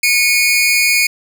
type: tone pair together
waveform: sawtooth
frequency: 2200 / 2445 Hz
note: C#7 / D#7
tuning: -14 / -31 cents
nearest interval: major second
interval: 183 cents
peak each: -10 dBFS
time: 0.03-1.07 s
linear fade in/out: 5 ms
effects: none